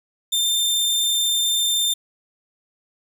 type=tone; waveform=sawtooth; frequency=3591 Hz; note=A7; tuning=35 cents sharp; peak=-15 dBFS; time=0.32-1.94 s; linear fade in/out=10 ms; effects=none